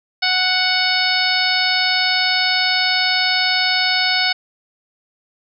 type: harmonic tone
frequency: 740 Hz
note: F#5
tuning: in tune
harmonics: 1 / 2 / 3 / 4 / 5 / 6 / 7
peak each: -24 / -22 / -21 / -25 / -23 / -21 / -23 dBFS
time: 0.22-4.33 s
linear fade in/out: 10 ms
effects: none